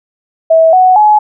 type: tone with pitch steps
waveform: sine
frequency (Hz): 649 / 741.2 / 846.5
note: E5 / F#5 / G#5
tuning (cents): -27 / +3 / +33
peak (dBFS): -3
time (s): 0.5-1.19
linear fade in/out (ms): 10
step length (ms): 230
effects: none